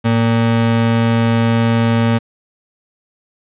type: ring-modulated tone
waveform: square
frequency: 172.1 Hz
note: F3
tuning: 25 cents flat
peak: -9 dBFS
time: 0.04-2.19 s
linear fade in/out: 20 ms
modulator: 59.4 Hz
effects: resampled to 8000 Hz + 8-bit